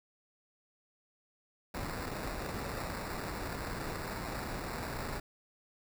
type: noise with sample-and-hold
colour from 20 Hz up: pink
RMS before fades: -39 dBFS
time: 1.74-5.2 s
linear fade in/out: 5 ms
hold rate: 3150 Hz
effects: none